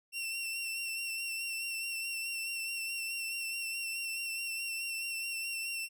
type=tone with vibrato; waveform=sawtooth; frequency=2714 Hz; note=E7; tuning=50 cents sharp; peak=-32 dBFS; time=0.12-5.89 s; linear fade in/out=50 ms; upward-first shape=sine; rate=4.7 Hz; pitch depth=28 cents each way; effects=none